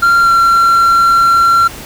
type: tone with pitch glide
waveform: triangle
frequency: 1383 to 1365.5 Hz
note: F6 to F6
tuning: -17 to -39 cents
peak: -4 dBFS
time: 0.02-1.68 s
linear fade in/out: 10 ms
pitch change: -22 cents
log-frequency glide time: 0.22-0.29 s
effects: pink hiss -29 dBFS RMS until 1.85 s